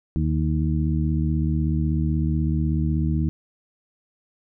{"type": "harmonic tone with a mistuned harmonic", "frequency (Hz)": 76.2, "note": "D#2", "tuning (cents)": -36, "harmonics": [1, 2, 3, 4], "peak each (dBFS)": [-23, -23, -28, -29], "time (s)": [0.16, 3.29], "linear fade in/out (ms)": 0, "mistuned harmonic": 4, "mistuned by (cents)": 48, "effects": []}